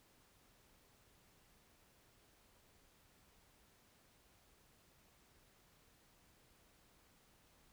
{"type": "silence", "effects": ["pink hiss -70 dBFS RMS until 7.72 s"]}